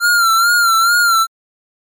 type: tone with vibrato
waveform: square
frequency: 1382 Hz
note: F6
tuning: 19 cents flat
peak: -10 dBFS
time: 0-1.27 s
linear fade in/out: 50 ms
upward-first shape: sine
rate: 2.3 Hz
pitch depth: 64 cents each way
effects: MP3 96 kbps